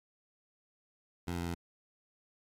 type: tone with pitch steps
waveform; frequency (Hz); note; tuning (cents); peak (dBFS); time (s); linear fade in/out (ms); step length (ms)
15% pulse; 87 / 86.25 / 85.51; F2 / F2 / F2; -6 / -21 / -36; -28; 1.27-1.546; 10; 92
effects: MP3 96 kbps